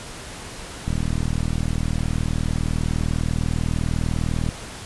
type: click train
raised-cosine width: 5 ms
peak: -11 dBFS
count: 145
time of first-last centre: 0.88-4.489 s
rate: 39.9 Hz
effects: pink hiss -36 dBFS RMS until 4.85 s + resampled to 24000 Hz